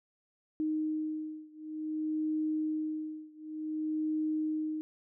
sine beating tone pair, 310 / 310.55 Hz, D#4 / D#4, -6 / -3 cents, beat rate 0.55 Hz, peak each -34 / -35 dBFS, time 0.6-4.81 s, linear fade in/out 0 ms, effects none

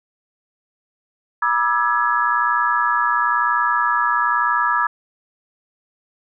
sine tone cluster, 967 / 1198 / 1319 / 1678 Hz, B5 / D6 / E6 / G#6, -37 / +34 / +1 / +17 cents, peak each -21 dBFS, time 1.42-4.87 s, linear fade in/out 5 ms, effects none

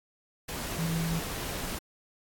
sine tone in noise, 164.81 Hz, E3, in tune, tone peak -28 dBFS, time 0.78-1.2 s, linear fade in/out 10 ms, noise pink, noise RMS -36 dBFS, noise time 0.48-1.79 s, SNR +5 dB, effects AAC 64 kbps

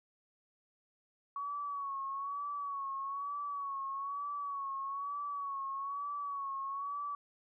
sine tone with vibrato, 1121 Hz, C#6, 19 cents sharp, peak -36 dBFS, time 1.36-7.15 s, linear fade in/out 2 ms, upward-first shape sine, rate 1.1 Hz, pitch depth 53 cents each way, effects none

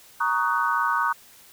sine chord, D# minor seventh, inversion second, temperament just, 933.4 / 1120.1 / 1244.5 / 1493.4 Hz, A#5 / C#6 / D#6 / F#6, +2 / +18 / 0 / +16 cents, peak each -26 dBFS, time 0.2-1.13 s, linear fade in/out 10 ms, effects white hiss -51 dBFS RMS until 1.52 s

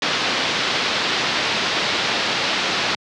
white low-pass noise, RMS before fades -21 dBFS, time 0.02-2.95 s, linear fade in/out 2 ms, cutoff 4600 Hz, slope 24 dB/octave, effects high-pass 150 Hz 12 dB/octave + low-pass 7000 Hz 12 dB/octave

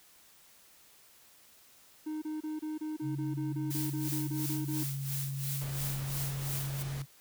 triangle tone bursts, 308.9 Hz, D#4, 12 cents flat, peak -32 dBFS, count 15, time 2.06-4.838 s, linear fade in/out 10 ms, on 160 ms, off 27 ms
sine tone with pitch glide, 138.59 to 137.24 Hz, C#3 to C#3, 0 to -17 cents, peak -34 dBFS, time 3.01-7.06 s, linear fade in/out 50 ms, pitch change -17 cents, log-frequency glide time 4.63-5.08 s
blue noise with tremolo, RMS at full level -37 dBFS, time 3.7-6.83 s, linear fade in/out 10 ms, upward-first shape sine, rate 2.9 Hz, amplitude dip 75%
pink noise, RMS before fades -45 dBFS, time 5.61-7.02 s, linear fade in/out 2 ms
effects white hiss -60 dBFS RMS until 7.2 s

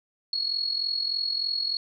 sine tone with amplitude modulation, 4332 Hz, C#8, 41 cents flat, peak -22 dBFS, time 0.33-1.77 s, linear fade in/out 2 ms, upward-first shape sine, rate 43.3 Hz, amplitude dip 70%, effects none

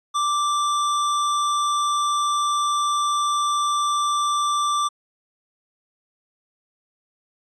square tone, 1174.7 Hz, D6, in tune, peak -20 dBFS, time 0.14-4.89 s, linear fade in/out 20 ms, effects resampled to 22050 Hz

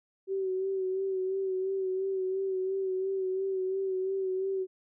sine tone with vibrato, 380.4 Hz, F#4, 48 cents sharp, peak -28 dBFS, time 0.27-4.67 s, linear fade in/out 50 ms, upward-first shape sine, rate 2.9 Hz, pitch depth 36 cents each way, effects none

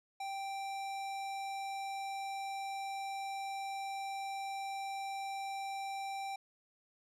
sine tone with hard clipping, 784 Hz, G5, in tune, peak -40 dBFS, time 0.2-6.36 s, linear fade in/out 5 ms, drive 17 dB, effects none

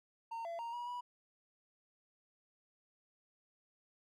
triangle tone with pitch steps, 916 / 676 / 931 / 963 / 977 Hz, A#5 / E5 / A#5 / B5 / B5, -31 / +43 / -2 / -44 / -19 cents, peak -38 dBFS, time 0.31-1.01 s, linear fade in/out 10 ms, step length 140 ms, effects none

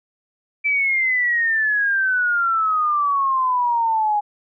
sine exponential sweep, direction down, 2329 to 823 Hz, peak -16 dBFS, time 0.64-4.21 s, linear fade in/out 20 ms, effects none

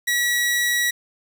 sawtooth tone, 1929 Hz, B6, 41 cents flat, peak -15 dBFS, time 0.07-0.91 s, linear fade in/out 10 ms, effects 8-bit

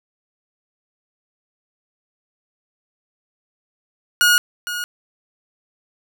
sawtooth tone with echo, 1442 Hz, F#6, 45 cents flat, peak -8 dBFS, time 4.21-4.38 s, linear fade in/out 0 ms, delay 460 ms, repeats 1, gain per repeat -12 dB, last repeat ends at 4.84 s, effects none

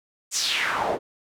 pink noise with band-pass filter sweep, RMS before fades -25 dBFS, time 0.31-0.99 s, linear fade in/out 50 ms, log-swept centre 7600 to 440 Hz, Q 3.1, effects none

